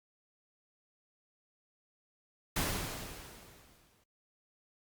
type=noise with exponential decay; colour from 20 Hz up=pink; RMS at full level=-31 dBFS; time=2.56-4.04 s; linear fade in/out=5 ms; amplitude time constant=320 ms; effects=Opus 48 kbps